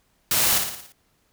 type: noise with echo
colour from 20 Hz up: white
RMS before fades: -21 dBFS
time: 0.31-0.58 s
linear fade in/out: 2 ms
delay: 57 ms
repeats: 6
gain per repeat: -5 dB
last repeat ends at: 0.922 s
effects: pink hiss -66 dBFS RMS until 1.32 s